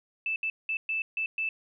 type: tone bursts at uneven times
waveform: sine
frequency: 2637 Hz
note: E7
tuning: in tune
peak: -27 dBFS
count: 6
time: 0.26-0.36 / 0.43-0.5 / 0.69-0.77 / 0.89-1.02 / 1.17-1.26 / 1.38-1.49 s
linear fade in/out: 2 ms
effects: none